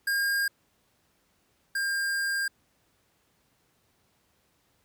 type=tone pair in turn; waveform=square; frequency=1615 / 1603.8 Hz; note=G#6 / G6; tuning=-49 / +39 cents; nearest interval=unison; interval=12 cents; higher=first; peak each=-25 / -27 dBFS; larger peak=first; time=0.07-0.48 / 1.75-2.48 s; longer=second; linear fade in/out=5 ms; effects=pink hiss -69 dBFS RMS until 4.84 s + high-pass 60 Hz 12 dB/octave